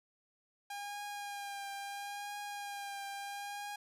sawtooth tone with vibrato, 808 Hz, G#5, 48 cents flat, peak -37 dBFS, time 0.7-3.76 s, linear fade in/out 5 ms, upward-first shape triangle, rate 0.74 Hz, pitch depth 28 cents each way, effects resampled to 32000 Hz + 13-bit

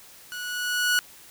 sawtooth tone with level ramp, 1467 Hz, F#6, 15 cents flat, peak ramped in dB -30 to -15 dBFS, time 0.32-0.99 s, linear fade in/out 0 ms, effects white hiss -49 dBFS RMS until 1.3 s

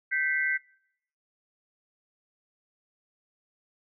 sine tone cluster, 1555 / 1980 / 2130 Hz, G6 / B6 / C7, -14 / +4 / +30 cents, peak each -28 / -28 / -33 dBFS, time 0.11-0.58 s, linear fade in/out 20 ms, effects noise-tail reverb RT60 0.7 s tail -23 dB re dry

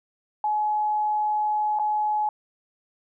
sine tone with dropouts, 847 Hz, G#5, 34 cents sharp, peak -21 dBFS, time 0.44-2.29 s, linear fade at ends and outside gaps 2 ms, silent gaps 1.789-1.796 s, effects none

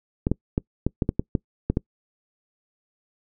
clicks, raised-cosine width 3 ms, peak -8 dBFS, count 10, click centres 0.269 / 0.316 / 0.579 / 0.866 / 1.022 / 1.091 / 1.195 / 1.352 / 1.7 / 1.771 s, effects noise-tail reverb RT60 0.1 s tail -25 dB re dry

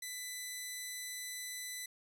10% pulse tone, 1997 Hz, B6, 19 cents sharp, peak -32 dBFS, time 0.02-1.86 s, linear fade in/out 5 ms, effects none

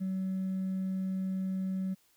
triangle tone with hard clipping, 189 Hz, F#3, 37 cents sharp, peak -30 dBFS, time 0-1.95 s, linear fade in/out 20 ms, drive 2 dB, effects white hiss -68 dBFS RMS until 2.16 s

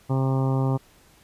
harmonic tone, 133.1 Hz, C3, 30 cents sharp, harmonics 1 / 2 / 3 / 4 / 5 / 6 / 7 / 8 / 9, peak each -21 / -28 / -32 / -34 / -39 / -36 / -37 / -40 / -41 dBFS, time 0.09-0.78 s, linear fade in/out 20 ms, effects pink hiss -56 dBFS RMS until 1.23 s + resampled to 32000 Hz

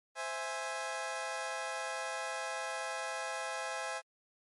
20% pulse chord, C augmented, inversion none, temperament equal, 523.3 / 659.3 / 830.6 Hz, C5 / E5 / G#5, 0 / 0 / 0 cents, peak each -37 / -36 / -35 dBFS, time 0.15-4.02 s, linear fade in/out 50 ms, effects MP3 48 kbps

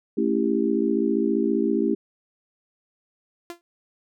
sine chord, A dominant seventh, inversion none, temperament just, 220 / 275 / 330 / 396 Hz, A3 / C#4 / E4 / G4, 0 / -14 / +2 / +18 cents, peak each -25 dBFS, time 0.17-1.95 s, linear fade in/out 10 ms
sawtooth tone with exponential decay, 344.1 Hz, F4, 26 cents flat, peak -26 dBFS, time 3.5-3.61 s, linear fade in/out 0 ms, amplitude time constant 23 ms
effects none

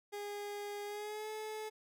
30% pulse tone with pitch glide, 410 to 431.9 Hz, G#4 to A4, -22 to -32 cents, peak -38 dBFS, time 0.12-1.7 s, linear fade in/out 20 ms, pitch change +90 cents, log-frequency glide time 0.85-1.29 s, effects none

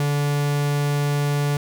45% pulse tone, 144.7 Hz, D3, 25 cents flat, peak -19 dBFS, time 0-1.57 s, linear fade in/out 2 ms, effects none

